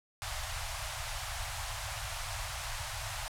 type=band-stop noise; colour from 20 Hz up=pink; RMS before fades=-38 dBFS; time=0.22-3.28 s; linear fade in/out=0 ms; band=120 to 630 Hz; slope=48 dB/octave; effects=low-pass 11000 Hz 12 dB/octave